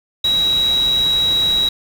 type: tone in noise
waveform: sine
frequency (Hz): 3857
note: B7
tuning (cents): -42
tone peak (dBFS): -13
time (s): 0.24-1.69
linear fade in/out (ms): 5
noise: pink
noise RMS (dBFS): -30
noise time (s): 0.24-1.69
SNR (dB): +14
effects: none